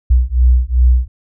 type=beating tone pair; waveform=sine; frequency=60.7 / 63.3 Hz; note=B1 / B1; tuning=-29 / +43 cents; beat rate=2.6 Hz; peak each=-11 dBFS; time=0.1-1.08 s; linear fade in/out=10 ms; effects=none